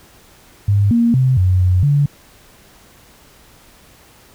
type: tone with pitch steps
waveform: sine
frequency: 101.1 / 234.1 / 129.7 / 92 / 91.1 / 143.7 Hz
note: G#2 / A#3 / C3 / F#2 / F#2 / D3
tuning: -46 / +8 / -15 / -9 / -26 / -37 cents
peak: -10 dBFS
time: 0.68-2.06 s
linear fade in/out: 5 ms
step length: 230 ms
effects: pink hiss -47 dBFS RMS until 4.34 s